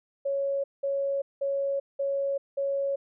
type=tone bursts; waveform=sine; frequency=554.4 Hz; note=C#5; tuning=in tune; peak=-25 dBFS; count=5; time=0.25-2.96 s; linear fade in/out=10 ms; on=390 ms; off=190 ms; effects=none